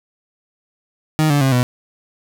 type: tone with pitch steps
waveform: 30% pulse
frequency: 155.56 / 144.31 / 133.87 / 124.18 Hz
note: D#3 / D3 / C3 / B2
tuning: 0 / -30 / +40 / +10 cents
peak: -10 dBFS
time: 1.19-1.63 s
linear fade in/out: 0 ms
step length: 110 ms
effects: none